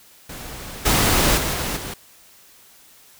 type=noise with level steps; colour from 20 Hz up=pink; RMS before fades=-35 / -17 / -23 / -25 / -31 dBFS; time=0.29-1.94 s; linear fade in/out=5 ms; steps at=0.85 / 1.37 / 1.53 / 1.76 s; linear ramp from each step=10 ms; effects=white hiss -50 dBFS RMS until 3.19 s